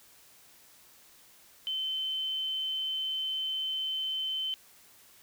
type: tone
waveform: sine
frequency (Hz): 3072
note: G7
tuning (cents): -36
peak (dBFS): -30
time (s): 1.67-4.54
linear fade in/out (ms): 0
effects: white hiss -58 dBFS RMS until 5.22 s